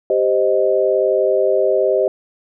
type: chord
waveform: sine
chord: C minor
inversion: second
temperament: equal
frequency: 392 / 523.3 / 622.3 Hz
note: G4 / C5 / Eb5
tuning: 0 / 0 / 0 cents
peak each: -17 dBFS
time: 0.1-2.08 s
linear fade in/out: 2 ms
effects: none